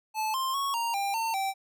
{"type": "tone with pitch steps", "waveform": "square", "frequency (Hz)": [869, 1052, 1106, 931, 796, 904, 777], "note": ["A5", "C6", "C#6", "A#5", "G5", "A5", "G5"], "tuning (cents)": [-22, 9, -4, -2, 26, 47, -16], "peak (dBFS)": -28, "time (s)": [0.14, 1.54], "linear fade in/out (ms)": 50, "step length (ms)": 200, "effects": []}